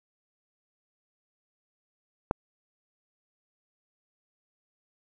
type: click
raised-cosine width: 1 ms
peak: -10 dBFS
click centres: 2.311 s
effects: none